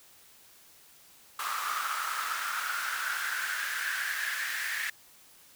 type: noise with high-pass filter sweep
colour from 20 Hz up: pink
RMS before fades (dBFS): -33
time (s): 1.39-4.9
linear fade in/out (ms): 5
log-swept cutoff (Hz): 1200 to 1800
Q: 6.8
effects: white hiss -57 dBFS RMS until 5.55 s